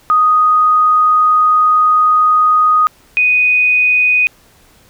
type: tone pair in turn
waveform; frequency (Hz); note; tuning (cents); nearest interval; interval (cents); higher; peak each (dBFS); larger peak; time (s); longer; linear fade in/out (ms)
sine; 1244.5 / 2489; D#6 / D#7; 0 / 0; octave; 1200; second; -7 / -8; first; 0.1-2.87 / 3.17-4.27; first; 0
effects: pink hiss -48 dBFS RMS until 4.89 s